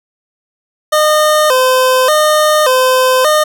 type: tone with vibrato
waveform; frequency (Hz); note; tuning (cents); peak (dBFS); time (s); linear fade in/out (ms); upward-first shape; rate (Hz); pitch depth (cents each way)
25% pulse; 560; C#5; +18; -4; 0.92-3.44; 10; square; 0.86; 150
effects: none